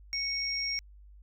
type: tone pair together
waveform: sine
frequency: 2217 / 5579 Hz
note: C#7 / F8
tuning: 0 / -3 cents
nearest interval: octave + major third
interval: 1597 cents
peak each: -35 / -31 dBFS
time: 0.13-0.79 s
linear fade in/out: 0 ms
effects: added 50 Hz sine -50 dBFS peak until 1.22 s

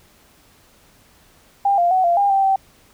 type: tone with pitch steps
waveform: sine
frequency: 798 / 696 / 748 / 690 / 804 / 781 / 774 Hz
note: G5 / F5 / F#5 / F5 / G5 / G5 / G5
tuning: +31 / -6 / +19 / -21 / +44 / -7 / -22 cents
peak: -13 dBFS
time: 1.65-2.56 s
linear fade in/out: 5 ms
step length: 130 ms
effects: pink hiss -53 dBFS RMS until 2.93 s

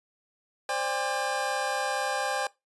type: chord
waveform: 25% pulse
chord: C suspended second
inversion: none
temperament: equal with one note detuned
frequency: 523.3 / 587.3 / 803.7 Hz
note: C5 / D5 / G5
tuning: 0 / 0 / +43 cents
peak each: -30 / -30 / -26 dBFS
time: 0.69-2.47 s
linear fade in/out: 2 ms
effects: noise-tail reverb RT60 0.2 s tail -20 dB re dry + resampled to 24000 Hz

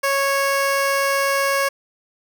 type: tone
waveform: 15% pulse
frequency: 552 Hz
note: C#5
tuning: 7 cents flat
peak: -11 dBFS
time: 0.03-1.69 s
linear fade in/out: 10 ms
effects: none

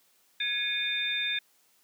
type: tone cluster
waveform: sine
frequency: 1674 / 2191 / 2456 / 3608 Hz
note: G#6 / C#7 / D#7 / A7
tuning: +13 / -21 / -23 / +43 cents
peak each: -34 / -39 / -33 / -30 dBFS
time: 0.4-1.39 s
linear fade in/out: 5 ms
effects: white hiss -66 dBFS RMS until 1.83 s + high-pass 150 Hz 12 dB/octave

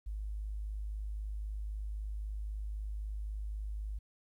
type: tone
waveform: sine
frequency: 51.91 Hz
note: G#1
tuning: in tune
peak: -36 dBFS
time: 0.06-3.99 s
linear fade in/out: 10 ms
effects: 12-bit

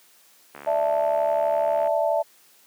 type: click train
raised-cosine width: 0.5 ms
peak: -24 dBFS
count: 96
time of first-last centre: 0.55-1.873 s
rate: 71.8 Hz
type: chord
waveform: sine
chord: D suspended second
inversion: none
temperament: equal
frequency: 587.3 / 659.3 / 880 Hz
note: D5 / E5 / A5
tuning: 0 / 0 / 0 cents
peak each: -24 / -22 / -27 dBFS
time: 0.66-2.23 s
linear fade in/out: 20 ms
effects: white hiss -56 dBFS RMS until 2.66 s + high-pass 200 Hz 12 dB/octave

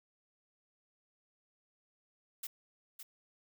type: noise with echo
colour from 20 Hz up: blue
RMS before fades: -41 dBFS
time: 2.43-2.47 s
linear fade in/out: 5 ms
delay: 560 ms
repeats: 1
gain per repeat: -7 dB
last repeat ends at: 3.03 s
effects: none

